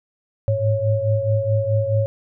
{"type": "tone cluster", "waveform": "sine", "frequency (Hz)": [104.1, 108.8, 551], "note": ["G#2", "A2", "C#5"], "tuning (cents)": [5, -19, -11], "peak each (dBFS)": -21, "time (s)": [0.48, 2.06], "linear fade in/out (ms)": 0, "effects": []}